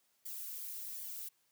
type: noise with flanger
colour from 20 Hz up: violet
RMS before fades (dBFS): -44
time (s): 0.25-1.29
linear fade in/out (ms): 10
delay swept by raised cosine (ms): 0.75 to 3.55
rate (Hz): 1.3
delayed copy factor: -0.6
effects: white hiss -75 dBFS RMS until 1.51 s + high-pass 100 Hz 12 dB/octave